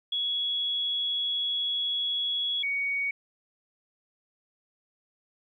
sine tone pair in turn, 3356 / 2240 Hz, G#7 / C#7, +17 / +18 cents, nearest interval perfect fifth, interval 699 cents, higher first, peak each -26 dBFS, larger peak neither, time 0.12-2.63 / 2.63-3.11 s, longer first, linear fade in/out 5 ms, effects 11-bit

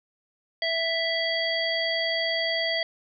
harmonic tone, 659.3 Hz, E5, in tune, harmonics 1 / 3 / 5 / 7, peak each -29 / -28 / -30 / -31 dBFS, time 0.62-2.83 s, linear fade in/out 2 ms, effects none

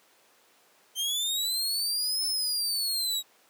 sawtooth linear two-way sweep, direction up then down, 3109 to 5274 to 3798 Hz, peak -24 dBFS, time 0.95-3.23 s, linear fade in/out 50 ms, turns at 2.26 s, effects pink hiss -61 dBFS RMS until 3.49 s + high-pass 400 Hz 12 dB/octave

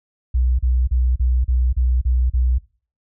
sine tone bursts, 62.2 Hz, B1, 13 cents sharp, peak -14 dBFS, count 8, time 0.34-2.585 s, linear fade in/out 10 ms, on 250 ms, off 35 ms, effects noise-tail reverb RT60 0.4 s tail -21 dB re dry

